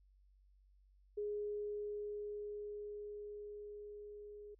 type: tone with level ramp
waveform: sine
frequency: 415.3 Hz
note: G#4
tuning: in tune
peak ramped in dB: -37 to -50 dBFS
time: 1.17-4.55 s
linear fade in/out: 10 ms
effects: added 48 Hz sine -65 dBFS peak until 4.59 s